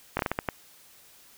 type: slowing click train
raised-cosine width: 0.5 ms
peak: -11 dBFS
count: 7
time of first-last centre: 0.17-0.488 s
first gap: 22 ms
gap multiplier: 1.35
effects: white hiss -55 dBFS RMS until 1.37 s